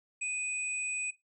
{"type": "tone pair together", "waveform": "sine", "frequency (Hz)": [2489, 7916], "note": ["D#7", "B8"], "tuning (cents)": [0, 3], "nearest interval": "octave + minor sixth", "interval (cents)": 2003, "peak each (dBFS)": [-33, -37], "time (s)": [0.21, 1.11], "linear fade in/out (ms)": 10, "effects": ["noise-tail reverb RT60 0.2 s tail -18 dB re dry"]}